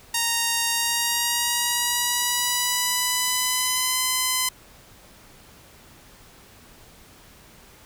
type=tone with pitch glide; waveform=5% pulse; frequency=930 to 1020 Hz; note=A#5 to C6; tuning=-4 to -44 cents; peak=-9 dBFS; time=0.14-4.49 s; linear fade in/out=5 ms; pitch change=+160 cents; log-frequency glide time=0.7-3.98 s; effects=pink hiss -50 dBFS RMS until 7.85 s